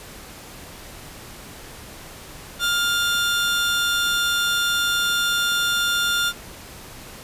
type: tone pair together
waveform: 40% pulse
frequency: 1404 / 3551 Hz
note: F6 / A7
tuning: +9 / +15 cents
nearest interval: octave + major third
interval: 1606 cents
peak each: -20 / -22 dBFS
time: 2.59-6.33 s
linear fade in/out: 50 ms
effects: pink hiss -40 dBFS RMS until 7.23 s + resampled to 32000 Hz